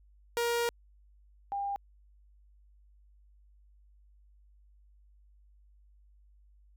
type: tone pair in turn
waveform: sawtooth / sine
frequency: 472 / 800.5 Hz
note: A#4 / G5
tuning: +22 / +36 cents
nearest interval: major sixth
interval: 914 cents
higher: second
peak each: -24 / -31 dBFS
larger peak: first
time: 0.37-0.69 / 1.52-1.76 s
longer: first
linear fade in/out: 0 ms
effects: added 50 Hz sine -58 dBFS peak until 6.76 s